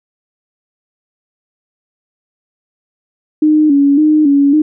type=tone with vibrato; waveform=sine; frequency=293.7 Hz; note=D4; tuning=in tune; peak=-6 dBFS; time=3.42-4.62 s; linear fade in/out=5 ms; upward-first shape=square; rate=1.8 Hz; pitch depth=72 cents each way; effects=none